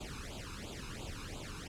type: noise with flanger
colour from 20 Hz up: pink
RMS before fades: -44 dBFS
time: 0-1.68 s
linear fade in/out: 10 ms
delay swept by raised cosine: 0.26 to 0.8 ms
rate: 2.9 Hz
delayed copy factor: +0.9
effects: low-pass 8000 Hz 12 dB/octave